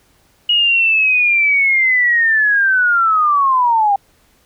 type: linear sweep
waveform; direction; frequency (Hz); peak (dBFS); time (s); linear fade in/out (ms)
sine; down; 2900 to 784; -10; 0.49-3.96; 5
effects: pink hiss -55 dBFS RMS until 4.45 s